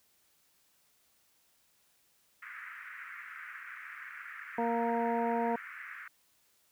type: band-pass noise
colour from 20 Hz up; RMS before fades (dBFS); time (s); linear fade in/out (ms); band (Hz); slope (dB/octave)
white; -46; 2.42-6.08; 5; 1300 to 2100; 48
type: harmonic tone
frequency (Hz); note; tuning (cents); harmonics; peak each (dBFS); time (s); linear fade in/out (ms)
233.1; A#3; 0; 1 / 2 / 3 / 4; -34 / -34 / -34 / -34; 4.58-5.56; 5
effects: white hiss -70 dBFS RMS until 6.71 s